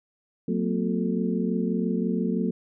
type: tone cluster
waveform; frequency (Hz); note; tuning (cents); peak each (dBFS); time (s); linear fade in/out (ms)
sine; 183.7 / 227.1 / 253 / 362.2 / 441.4; F#3 / A#3 / B3 / F#4 / A4; -12 / -45 / +42 / -37 / +5; -27 / -27 / -31 / -33 / -33; 0.48-2.51; 5
effects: none